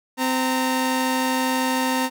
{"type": "tone pair together", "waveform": "sawtooth", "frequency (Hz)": [258.4, 920.8], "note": ["C4", "A#5"], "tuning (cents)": [-21, -22], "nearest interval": "octave + minor seventh", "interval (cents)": 2199, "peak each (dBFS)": [-18, -20], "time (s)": [0.17, 2.1], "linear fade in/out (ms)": 50, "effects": []}